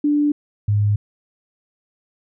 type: tone pair in turn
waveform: sine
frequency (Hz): 293.7 / 103.6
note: D4 / G#2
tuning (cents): 0 / -4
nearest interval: octave + tritone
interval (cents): 1804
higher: first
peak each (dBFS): -14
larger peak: neither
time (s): 0.04-0.32 / 0.68-0.96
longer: neither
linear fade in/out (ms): 5
effects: none